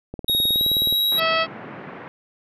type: click train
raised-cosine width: 2 ms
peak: -18 dBFS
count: 16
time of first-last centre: 0.14-0.925 s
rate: 19.1 Hz
type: tone with pitch glide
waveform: square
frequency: 3767 to 3851 Hz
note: A#7 to B7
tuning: +17 to -44 cents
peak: -18 dBFS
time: 0.28-1.2 s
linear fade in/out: 5 ms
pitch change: +39 cents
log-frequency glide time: 0.52-0.63 s
type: band-pass noise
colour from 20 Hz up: pink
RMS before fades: -37 dBFS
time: 1.12-2.08 s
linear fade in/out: 0 ms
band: 140 to 2100 Hz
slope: 24 dB/octave
type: harmonic tone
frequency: 650 Hz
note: E5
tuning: 24 cents flat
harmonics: 1 / 2 / 3 / 4 / 5 / 6 / 7 / 8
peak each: -23 / -22 / -26 / -26 / -26 / -37 / -31 / -39 dBFS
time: 1.17-1.47 s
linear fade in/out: 50 ms
effects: none